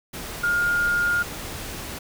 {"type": "tone in noise", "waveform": "sine", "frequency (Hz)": 1417, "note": "F6", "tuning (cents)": 25, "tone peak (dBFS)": -19, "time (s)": [0.43, 1.23], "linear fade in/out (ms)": 10, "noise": "pink", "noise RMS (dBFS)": -34, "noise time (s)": [0.13, 1.99], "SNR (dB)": 12, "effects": []}